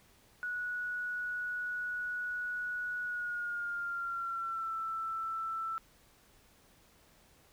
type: tone with pitch glide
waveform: sine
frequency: 1466 to 1328.9 Hz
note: F#6 to E6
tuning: -16 to +14 cents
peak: -34 dBFS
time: 0.43-5.78 s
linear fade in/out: 0 ms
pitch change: -170 cents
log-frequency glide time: 3.02-4.75 s
effects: pink hiss -64 dBFS RMS until 7.52 s